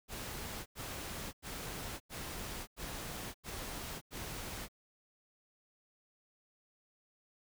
pink noise bursts, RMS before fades -43 dBFS, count 7, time 0.08-4.686 s, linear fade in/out 50 ms, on 580 ms, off 91 ms, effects none

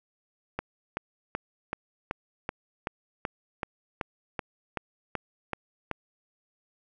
click train, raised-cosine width 0.5 ms, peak -15 dBFS, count 15, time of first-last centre 0.59-5.913 s, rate 2.63 Hz, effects none

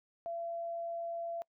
sine tone, 677 Hz, E5, 46 cents sharp, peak -36 dBFS, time 0.26-1.42 s, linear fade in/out 0 ms, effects noise-tail reverb RT60 0.1 s tail -26 dB re dry

